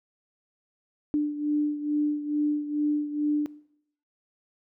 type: beating tone pair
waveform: sine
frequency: 296.2 / 298.5 Hz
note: D4 / D4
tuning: +15 / +28 cents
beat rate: 2.3 Hz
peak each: -25 / -29 dBFS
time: 1.14-3.46 s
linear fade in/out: 0 ms
effects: noise-tail reverb RT60 0.7 s tail -20 dB re dry